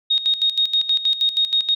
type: tone with tremolo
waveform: sine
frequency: 3729 Hz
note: A#7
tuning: in tune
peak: -14 dBFS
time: 0.1-1.75 s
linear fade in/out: 10 ms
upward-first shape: square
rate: 6.3 Hz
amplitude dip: 75%
effects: none